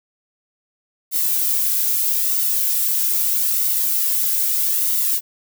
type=noise with flanger; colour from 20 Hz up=violet; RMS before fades=-19 dBFS; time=1.11-5.21 s; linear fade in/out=50 ms; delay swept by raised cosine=1.2 to 2.2 ms; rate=0.79 Hz; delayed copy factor=-0.5; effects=none